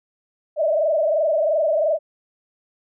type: tone with frequency modulation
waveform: sine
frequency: 622.3 Hz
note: D#5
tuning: in tune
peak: -16 dBFS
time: 0.56-1.99 s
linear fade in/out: 50 ms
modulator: 22.9 Hz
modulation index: 1.8
effects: none